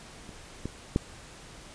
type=clicks; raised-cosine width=3 ms; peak=-30 / -19 / -10 dBFS; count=3; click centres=0.292 / 0.656 / 0.961 s; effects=pink hiss -48 dBFS RMS until 1.74 s + resampled to 22050 Hz